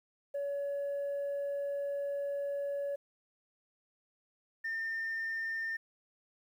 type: tone pair in turn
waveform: sine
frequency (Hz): 565 / 1807.8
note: C#5 / A6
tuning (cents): +33 / +46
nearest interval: octave + minor sixth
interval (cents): 2013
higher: second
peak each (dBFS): -31 / -32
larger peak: first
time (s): 0.34-2.96 / 4.64-5.77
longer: first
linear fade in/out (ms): 10
effects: tanh soft clip ceiling -31 dBFS + 11-bit